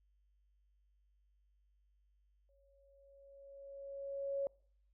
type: tone with exponential growth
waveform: sine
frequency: 554.4 Hz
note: C#5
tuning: in tune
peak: -33 dBFS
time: 2.49-4.47 s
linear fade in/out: 1 ms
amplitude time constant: 430 ms
effects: noise-tail reverb RT60 0.6 s tail -26 dB re dry + added 50 Hz sine -70 dBFS peak until 4.93 s